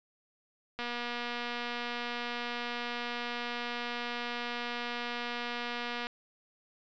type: click train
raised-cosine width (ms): 0.3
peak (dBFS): -21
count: 1268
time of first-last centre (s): 0.79-6.069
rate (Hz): 240
effects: resampled to 16000 Hz